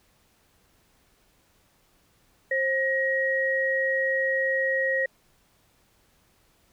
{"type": "tone pair together", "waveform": "sine", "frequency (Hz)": [531, 1892.3], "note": ["C5", "A#6"], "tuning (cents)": [25, 25], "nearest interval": "octave + minor seventh", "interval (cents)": 2200, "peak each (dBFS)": [-26, -24], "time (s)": [2.51, 5.06], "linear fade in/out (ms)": 5, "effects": ["pink hiss -64 dBFS RMS until 6.72 s"]}